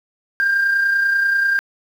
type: tone pair together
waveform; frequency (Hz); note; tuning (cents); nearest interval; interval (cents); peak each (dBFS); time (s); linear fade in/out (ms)
sine; 1567 / 1597.2; G6 / G6; -1 / +32; unison; 33; -24 / -13; 0.4-1.59; 0
effects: tanh soft clip ceiling -11 dBFS + 7-bit